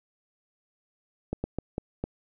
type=slowing click train; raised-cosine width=2 ms; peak=-16 dBFS; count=5; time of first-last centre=1.33-2.04 s; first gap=110 ms; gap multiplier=1.33; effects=none